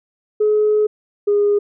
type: tone pair in turn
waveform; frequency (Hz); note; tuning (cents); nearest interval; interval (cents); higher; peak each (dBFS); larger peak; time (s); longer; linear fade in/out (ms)
sine; 424.3 / 410.3; G#4 / G#4; +37 / -21; minor second; 58; first; -11; neither; 0.4-0.87 / 1.27-1.59; first; 10
effects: tanh soft clip ceiling -8 dBFS